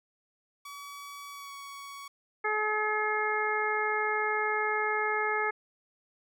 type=tone with pitch glide; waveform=sawtooth; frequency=1138 to 1121 Hz; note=C#6 to C#6; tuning=+45 to +19 cents; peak=-38 dBFS; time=0.65-2.08 s; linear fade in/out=5 ms; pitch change=-26 cents; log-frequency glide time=1.31-1.53 s
type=harmonic tone; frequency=426.7 Hz; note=G#4; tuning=47 cents sharp; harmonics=1 / 2 / 3 / 4 / 5; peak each=-33 / -33 / -33 / -33 / -33 dBFS; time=2.44-5.51 s; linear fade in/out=10 ms
effects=none